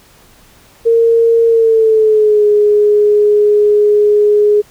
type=tone with pitch glide; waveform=sine; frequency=460 to 417 Hz; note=A#4 to G#4; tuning=-23 to +7 cents; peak=-6 dBFS; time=0.85-4.62 s; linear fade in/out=20 ms; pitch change=-170 cents; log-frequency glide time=1.47-2.45 s; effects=pink hiss -45 dBFS RMS until 4.7 s